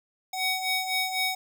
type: ring-modulated tone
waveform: 20% pulse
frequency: 1500 Hz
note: F#6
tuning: 23 cents sharp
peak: -18 dBFS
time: 0.33-1.35 s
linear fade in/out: 5 ms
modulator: 748 Hz
effects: none